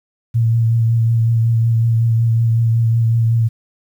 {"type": "tone with vibrato", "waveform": "sine", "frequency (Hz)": 114.7, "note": "A#2", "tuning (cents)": -28, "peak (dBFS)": -11, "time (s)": [0.34, 3.49], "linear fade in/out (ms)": 20, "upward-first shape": "triangle", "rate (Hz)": 5.4, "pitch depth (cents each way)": 28, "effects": ["8-bit"]}